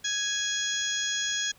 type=harmonic tone with a mistuned harmonic; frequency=830.6 Hz; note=G#5; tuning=in tune; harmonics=2 / 3 / 4 / 5 / 6 / 7 / 8; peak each=-32 / -43 / -31 / -42 / -38 / -41 / -32 dBFS; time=0.04-1.52 s; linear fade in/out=10 ms; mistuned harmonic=6; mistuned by=+32 cents; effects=pink hiss -58 dBFS RMS until 1.58 s